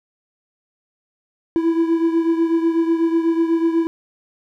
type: beating tone pair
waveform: triangle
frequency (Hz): 329.5 / 337.6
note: E4 / E4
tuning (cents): -1 / +41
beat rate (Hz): 8.1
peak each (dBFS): -14 / -20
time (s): 1.56-3.87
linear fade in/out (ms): 0
effects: none